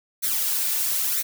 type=noise with flanger; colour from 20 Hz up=blue; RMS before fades=-24 dBFS; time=0.22-1.23 s; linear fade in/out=20 ms; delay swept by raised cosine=0.49 to 3.49 ms; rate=1 Hz; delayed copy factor=+0.65; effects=none